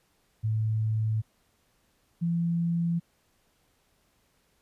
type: tone pair in turn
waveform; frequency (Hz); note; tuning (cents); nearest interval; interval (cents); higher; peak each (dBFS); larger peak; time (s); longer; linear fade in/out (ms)
sine; 109.6 / 169.49; A2 / E3; -6 / +48; minor sixth; 754; second; -24; neither; 0.43-1.22 / 2.21-3; neither; 20
effects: pink hiss -69 dBFS RMS until 4.61 s + resampled to 32000 Hz